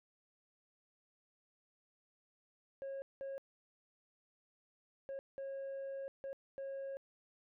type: tone bursts at uneven times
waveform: sine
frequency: 545 Hz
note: C#5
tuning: 29 cents flat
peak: -38 dBFS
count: 6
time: 2.82-3.02 / 3.21-3.38 / 5.09-5.19 / 5.38-6.08 / 6.24-6.33 / 6.58-6.97 s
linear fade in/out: 0 ms
effects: tanh soft clip ceiling -40 dBFS